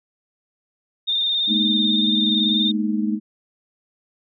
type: tone with vibrato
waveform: sine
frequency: 3645 Hz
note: A#7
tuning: 40 cents flat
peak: -18 dBFS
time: 1.07-2.72 s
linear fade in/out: 20 ms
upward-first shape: square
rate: 18 Hz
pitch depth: 26 cents each way
type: chord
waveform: sine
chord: Ab suspended second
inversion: none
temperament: equal with one note detuned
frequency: 212.1 / 233.1 / 311.1 Hz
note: Ab3 / Bb3 / Eb4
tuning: +37 / 0 / 0 cents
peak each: -21 / -26 / -25 dBFS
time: 1.47-3.2 s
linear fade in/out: 50 ms
effects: none